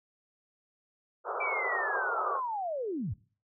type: band-pass noise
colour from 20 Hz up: white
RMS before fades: -34 dBFS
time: 1.24-2.41 s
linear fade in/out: 50 ms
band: 380 to 1400 Hz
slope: 96 dB/octave
type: linear sweep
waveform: sine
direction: down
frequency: 2349 to 74.2 Hz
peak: -31 dBFS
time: 1.4-3.14 s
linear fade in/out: 10 ms
effects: noise-tail reverb RT60 0.4 s tail -20 dB re dry